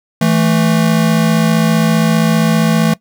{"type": "tone pair together", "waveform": "square", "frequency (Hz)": [164.81, 220], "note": ["E3", "A3"], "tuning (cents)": [0, 0], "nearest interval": "perfect fourth", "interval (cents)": 500, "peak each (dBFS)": -13, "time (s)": [0.21, 2.94], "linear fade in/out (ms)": 5, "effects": ["noise-tail reverb RT60 0.1 s tail -20 dB re dry"]}